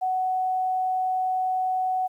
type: tone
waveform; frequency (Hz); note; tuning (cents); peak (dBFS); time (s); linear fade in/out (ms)
sine; 745; F#5; +12; -22; 0.01-2.08; 20
effects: 10-bit